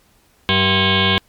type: tone with frequency modulation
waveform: sine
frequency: 1631 Hz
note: G#6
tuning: 32 cents flat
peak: -12 dBFS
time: 0.49-1.18 s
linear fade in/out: 0 ms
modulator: 288 Hz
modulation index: 6.9
effects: pink hiss -56 dBFS RMS until 1.28 s + MP3 96 kbps